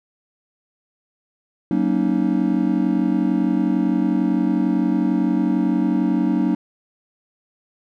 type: chord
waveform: triangle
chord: D# minor seventh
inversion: first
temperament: just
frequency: 186.68 / 233.3 / 280 / 311.1 Hz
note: F#3 / A#3 / C#4 / D#4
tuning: +16 / +2 / +18 / 0 cents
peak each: -20 dBFS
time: 1.71-6.55 s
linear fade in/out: 2 ms
effects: none